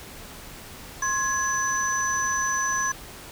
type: tone cluster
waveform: sine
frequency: 1063 / 1676 / 6010 Hz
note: C6 / G#6 / F#8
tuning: +27 / +15 / +26 cents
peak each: -27 dBFS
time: 1.02-2.92 s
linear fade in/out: 5 ms
effects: pink hiss -42 dBFS RMS until 3.31 s